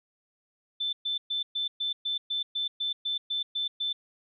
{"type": "tone bursts", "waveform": "sine", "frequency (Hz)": 3533, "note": "A7", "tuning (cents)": 6, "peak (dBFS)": -27, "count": 13, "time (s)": [0.8, 3.93], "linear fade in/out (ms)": 10, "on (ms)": 130, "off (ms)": 120, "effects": []}